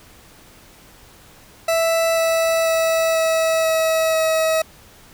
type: tone with pitch steps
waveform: 40% pulse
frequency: 659.3 / 655.5 / 651.7 / 648 / 644.2 / 640.5 Hz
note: E5 / E5 / E5 / E5 / E5 / E5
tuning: 0 / -10 / -20 / -30 / -40 / -50 cents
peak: -15 dBFS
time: 1.68-4.62 s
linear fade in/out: 5 ms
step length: 490 ms
effects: pink hiss -47 dBFS RMS until 5.13 s